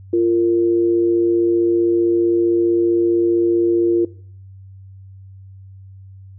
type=tone pair together; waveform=sine; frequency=345.7 / 461.1 Hz; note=F4 / A#4; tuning=-18 / -19 cents; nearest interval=perfect fourth; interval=499 cents; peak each=-13 / -22 dBFS; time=0.13-4.05 s; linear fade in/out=5 ms; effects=noise-tail reverb RT60 0.5 s tail -18 dB re dry + added 96 Hz sine -37 dBFS peak until 6.38 s

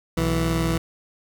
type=tone pair together; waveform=20% pulse; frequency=61.74 / 164.26 Hz; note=B1 / E3; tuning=0 / -6 cents; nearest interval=octave + perfect fourth; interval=1694 cents; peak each=-20 / -17 dBFS; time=0.17-0.78 s; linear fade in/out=5 ms; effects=none

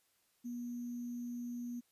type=tone with sample-and-hold; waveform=sine; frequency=241.2 Hz; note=B3; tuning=41 cents flat; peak=-39 dBFS; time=0.44-1.81 s; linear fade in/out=20 ms; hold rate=6300 Hz; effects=white hiss -75 dBFS RMS until 1.91 s + resampled to 32000 Hz

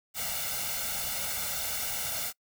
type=noise with comb filter; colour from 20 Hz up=white; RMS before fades=-33 dBFS; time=0.14-2.33 s; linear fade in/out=50 ms; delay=1.4 ms; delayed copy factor=+0.9; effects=noise-tail reverb RT60 0.1 s tail -24 dB re dry

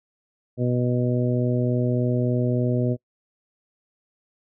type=harmonic tone; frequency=123.4 Hz; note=B2; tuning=1 cent flat; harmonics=1 / 2 / 3 / 4 / 5; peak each=-22 / -25 / -28 / -30 / -31 dBFS; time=0.57-2.97 s; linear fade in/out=50 ms; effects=noise-tail reverb RT60 0.1 s tail -25 dB re dry

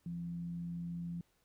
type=tone with frequency modulation; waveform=sine; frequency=171.3 Hz; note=F3; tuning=33 cents flat; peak=-38 dBFS; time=0.06-1.21 s; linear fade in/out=2 ms; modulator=93.9 Hz; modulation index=0.21; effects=pink hiss -75 dBFS RMS until 1.44 s

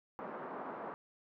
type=band-pass noise; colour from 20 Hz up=white; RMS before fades=-44 dBFS; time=0.19-0.94 s; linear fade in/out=0 ms; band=190 to 1200 Hz; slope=24 dB/octave; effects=none

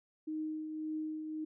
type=tone with tremolo; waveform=sine; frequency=311.1 Hz; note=D#4; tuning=in tune; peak=-34 dBFS; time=0.27-1.45 s; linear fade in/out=10 ms; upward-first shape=triangle; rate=1.8 Hz; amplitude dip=45%; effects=none

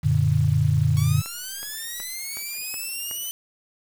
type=chord; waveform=sine; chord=Gb augmented; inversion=none; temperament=equal; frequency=92.5 / 116.54 / 146.83 Hz; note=Gb2 / Bb2 / D3; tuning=0 / 0 / 0 cents; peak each=-23 / -22 / -20 dBFS; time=0.03-1.22 s; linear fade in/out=20 ms
type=linear sweep; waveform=5% pulse; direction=up; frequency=1108 to 3037 Hz; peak=-21 dBFS; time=0.97-3.31 s; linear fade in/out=0 ms
type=click train; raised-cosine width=0.5 ms; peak=-24 dBFS; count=6; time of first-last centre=1.26-3.112 s; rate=2.7 Hz
effects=7-bit

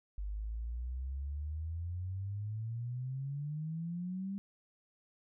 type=exponential sweep; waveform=sine; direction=up; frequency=49 to 200 Hz; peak=-36 dBFS; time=0.18-4.38 s; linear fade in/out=0 ms; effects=none

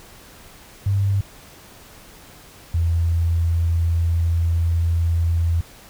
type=tone pair in turn; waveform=sine; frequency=99 / 83.89 Hz; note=G2 / E2; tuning=+18 / +31 cents; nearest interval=minor third; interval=287 cents; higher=first; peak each=-16 dBFS; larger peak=neither; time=0.86-1.21 / 2.74-5.61 s; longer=second; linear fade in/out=5 ms; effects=pink hiss -45 dBFS RMS until 5.89 s

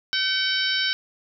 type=harmonic tone with a mistuned harmonic; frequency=766 Hz; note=G5; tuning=40 cents flat; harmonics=2 / 3 / 4 / 5 / 6 / 7; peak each=-26 / -31 / -27 / -28 / -30 / -29 dBFS; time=0.13-0.93 s; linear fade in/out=0 ms; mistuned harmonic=3; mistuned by=-33 cents; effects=none

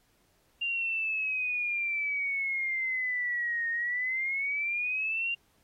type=exponential two-way sweep; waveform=sine; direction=down then up; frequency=2794 to 1846 to 2794 Hz; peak=-28 dBFS; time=0.61-5.35 s; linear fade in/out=10 ms; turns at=3.7 s; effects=pink hiss -69 dBFS RMS until 5.63 s + AAC 48 kbps

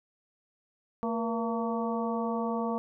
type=harmonic tone with a mistuned harmonic; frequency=227.3 Hz; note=A#3; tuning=43 cents flat; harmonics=1 / 2 / 3 / 4 / 5; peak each=-31 / -34 / -36 / -37 / -38 dBFS; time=1.03-2.78 s; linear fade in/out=0 ms; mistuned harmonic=2; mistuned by=+71 cents; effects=none

